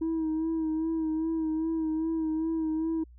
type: tone with vibrato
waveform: sine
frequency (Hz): 320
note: D#4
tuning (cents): +49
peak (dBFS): -24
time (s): 0.01-3.04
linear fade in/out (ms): 10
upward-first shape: sine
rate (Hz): 2.5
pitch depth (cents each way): 36
effects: tanh soft clip ceiling -25 dBFS + added 60 Hz sine -49 dBFS peak until 3.18 s